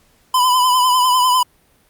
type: tone with vibrato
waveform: square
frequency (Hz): 1006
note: B5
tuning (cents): +32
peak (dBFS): -12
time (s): 0.34-1.43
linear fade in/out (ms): 5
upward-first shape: triangle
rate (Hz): 10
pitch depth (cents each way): 53
effects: pink hiss -56 dBFS RMS until 1.89 s + Opus 48 kbps